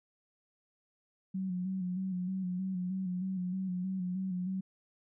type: tone with vibrato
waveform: sine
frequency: 185 Hz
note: F#3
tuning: in tune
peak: -32 dBFS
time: 1.34-4.61 s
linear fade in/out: 10 ms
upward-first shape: square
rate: 3.2 Hz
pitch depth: 41 cents each way
effects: none